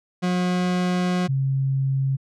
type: tone pair in turn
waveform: 40% pulse / sine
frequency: 180.3 / 135.07 Hz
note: F#3 / C#3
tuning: -45 / -45 cents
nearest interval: perfect fourth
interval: 500 cents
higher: first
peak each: -19 dBFS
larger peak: neither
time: 0.22-1.28 / 1.28-2.17 s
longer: first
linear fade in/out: 20 ms
effects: low-pass 6000 Hz 12 dB/octave